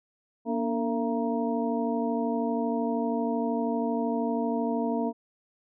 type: tone cluster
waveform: sine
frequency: 236.5 / 289.3 / 452.8 / 678 / 939 Hz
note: A#3 / D4 / A4 / E5 / A#5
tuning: +25 / -26 / +50 / +49 / +12 cents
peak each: -28 / -33 / -32 / -33 / -36 dBFS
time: 0.45-5.13 s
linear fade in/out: 50 ms
effects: none